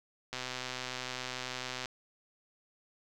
click train, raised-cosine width 0.2 ms, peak -20 dBFS, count 195, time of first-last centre 0.33-1.858 s, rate 127 Hz, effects none

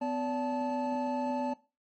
triangle tone cluster, 252.1 / 575 / 875 Hz, B3 / D5 / A5, +36 / -37 / -10 cents, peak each -31 / -33 / -32 dBFS, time 0.01-1.54 s, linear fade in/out 10 ms, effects noise-tail reverb RT60 0.3 s tail -18 dB re dry + MP3 32 kbps

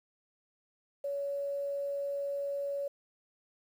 sine tone with quantisation, 563 Hz, C#5, 27 cents sharp, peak -32 dBFS, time 1.04-2.88 s, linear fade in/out 5 ms, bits 10, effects none

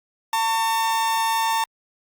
40% pulse tone pair together, 901.7 / 1119 Hz, A5 / C#6, +42 / +16 cents, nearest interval major third, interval 374 cents, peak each -19 / -28 dBFS, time 0.33-1.64 s, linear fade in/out 2 ms, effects Opus 48 kbps

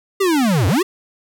square linear two-way sweep, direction down then up, 405 to 83.6 to 405 Hz, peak -14 dBFS, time 0.2-0.83 s, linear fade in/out 10 ms, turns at 0.67 s, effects none

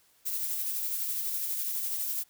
violet noise with tremolo, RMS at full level -31 dBFS, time 0.25-2.24 s, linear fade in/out 20 ms, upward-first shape sine, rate 12 Hz, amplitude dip 30%, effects white hiss -65 dBFS RMS until 2.29 s

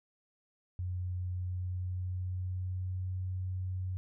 sine tone with pitch glide, 90.6 to 92.5 Hz, F#2 to F#2, -36 to 0 cents, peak -33 dBFS, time 0.79-3.97 s, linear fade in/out 0 ms, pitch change +36 cents, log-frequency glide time 1.3-3.17 s, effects none

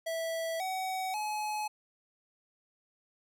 square tone with pitch steps, 656 / 753 / 849 Hz, E5 / F#5 / G#5, -9 / +30 / +38 cents, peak -33 dBFS, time 0.06-1.68 s, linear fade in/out 10 ms, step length 540 ms, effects none

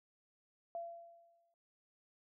sine tone with exponential decay, 680 Hz, F5, 46 cents flat, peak -38 dBFS, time 0.75-1.54 s, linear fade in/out 1 ms, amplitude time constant 170 ms, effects none

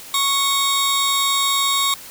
sawtooth tone pair together, 1108.7 / 3729 Hz, C#6 / A#7, 0 / 0 cents, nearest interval octave + major sixth, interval 2100 cents, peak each -16 dBFS, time 0.14-1.94 s, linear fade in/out 2 ms, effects white hiss -38 dBFS RMS until 2.1 s

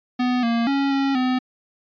square tone with pitch steps, 248.9 / 232.5 / 276.9 / 274.1 / 254.6 Hz, B3 / A#3 / C#4 / C#4 / C4, +14 / -4 / -2 / -19 / -47 cents, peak -19 dBFS, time 0.19-1.39 s, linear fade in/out 10 ms, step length 240 ms, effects resampled to 11025 Hz

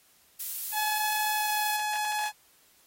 violet noise, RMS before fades -33 dBFS, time 0.39-1.77 s, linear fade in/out 10 ms
sawtooth tone with pitch glide, 852 to 846.6 Hz, G#5 to G#5, +44 to +33 cents, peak -24 dBFS, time 0.72-2.32 s, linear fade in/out 50 ms, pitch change -11 cents, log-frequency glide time 1.34-1.51 s
effects white hiss -62 dBFS RMS until 2.86 s + AAC 48 kbps

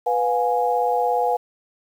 sine chord, F diminished, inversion second, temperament equal with one note detuned, 493.9 / 713.5 / 830.6 Hz, Cb5 / F5 / Ab5, 0 / +37 / 0 cents, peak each -22 dBFS, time 0.06-1.37 s, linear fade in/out 10 ms, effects 8-bit

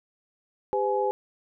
sine tone cluster, 400.7 / 508 / 843 Hz, G4 / B4 / G#5, +38 / +49 / +26 cents, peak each -27 dBFS, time 0.73-1.11 s, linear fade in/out 0 ms, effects none

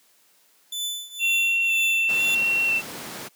sawtooth tone with tremolo, 3500 Hz, A7, 10 cents flat, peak -22 dBFS, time 0.72-2.35 s, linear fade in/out 5 ms, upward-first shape triangle, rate 2 Hz, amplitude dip 90%
sine tone with vibrato, 2704 Hz, E7, 43 cents sharp, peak -19 dBFS, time 1.19-2.82 s, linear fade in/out 50 ms, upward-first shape square, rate 1 Hz, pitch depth 12 cents each way
pink noise, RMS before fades -35 dBFS, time 2.08-3.29 s, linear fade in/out 20 ms
effects white hiss -60 dBFS RMS until 3.35 s + high-pass 200 Hz 12 dB/octave

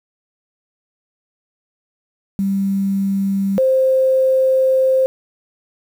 sine tone pair in turn, 196 / 524.4 Hz, G3 / C5, 0 / +4 cents, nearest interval octave + perfect fourth, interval 1704 cents, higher second, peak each -15 / -11 dBFS, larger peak second, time 2.39-3.58 / 3.58-5.06 s, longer second, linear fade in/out 0 ms, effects 7-bit

